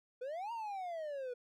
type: exponential two-way sweep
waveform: triangle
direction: up then down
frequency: 481.4 to 950 to 481.4 Hz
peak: -37 dBFS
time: 0.21-1.34 s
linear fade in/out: 10 ms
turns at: 0.52 s
effects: none